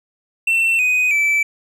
triangle tone with pitch steps, 2693 / 2498 / 2317 Hz, E7 / D#7 / D7, +36 / +6 / -24 cents, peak -12 dBFS, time 0.47-1.43 s, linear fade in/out 5 ms, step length 320 ms, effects none

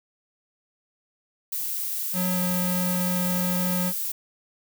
violet noise, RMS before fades -29 dBFS, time 1.52-4.12 s, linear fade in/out 5 ms
square tone with pitch glide, 182.7 to 180.81 Hz, F#3 to F#3, -22 to -40 cents, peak -25 dBFS, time 2.13-3.93 s, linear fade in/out 50 ms, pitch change -18 cents, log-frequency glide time 2.34-2.39 s
effects none

